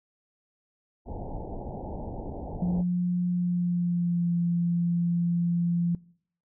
pink low-pass noise, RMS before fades -36 dBFS, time 1.05-2.84 s, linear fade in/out 50 ms, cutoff 890 Hz, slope 96 dB/octave
sine tone with pitch glide, 177.6 to 172.15 Hz, F3 to F3, +29 to -25 cents, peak -23 dBFS, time 2.62-5.95 s, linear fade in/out 2 ms, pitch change -54 cents, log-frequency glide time 3.3-4.32 s
effects noise-tail reverb RT60 0.6 s tail -23 dB re dry

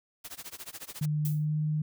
white noise with tremolo, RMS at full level -40 dBFS, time 0.24-1.06 s, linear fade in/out 10 ms, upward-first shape sine, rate 14 Hz, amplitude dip 95%
sine tone with pitch glide, 150.8 to 152.91 Hz, D3 to D#3, +46 to -30 cents, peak -26 dBFS, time 1.01-1.82 s, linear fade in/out 5 ms, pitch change +24 cents, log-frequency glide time 1.32-1.56 s
violet noise with exponential decay, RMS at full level -34 dBFS, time 1.25-1.46 s, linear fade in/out 2 ms, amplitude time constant 44 ms
effects none

